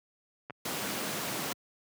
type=clicks; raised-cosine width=0.5 ms; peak=-26 dBFS; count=2; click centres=0.499 / 0.506 s
type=high-pass noise; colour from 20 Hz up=pink; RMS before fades=-35 dBFS; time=0.65-1.53 s; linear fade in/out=5 ms; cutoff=170 Hz; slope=12 dB/octave
effects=high-pass 100 Hz 12 dB/octave